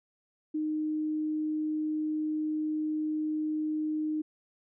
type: tone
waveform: sine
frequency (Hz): 308.1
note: D#4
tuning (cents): -17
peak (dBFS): -28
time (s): 0.54-4.22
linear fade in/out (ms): 10
effects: none